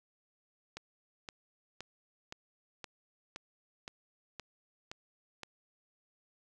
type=click train; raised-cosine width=0.2 ms; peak=-25 dBFS; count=10; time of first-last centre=0.77-5.433 s; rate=1.93 Hz; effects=none